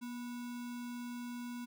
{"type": "tone with sample-and-hold", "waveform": "sine", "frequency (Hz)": 241.1, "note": "B3", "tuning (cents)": -41, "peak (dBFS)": -40, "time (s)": [0.01, 1.66], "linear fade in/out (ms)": 20, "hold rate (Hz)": 1225, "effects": []}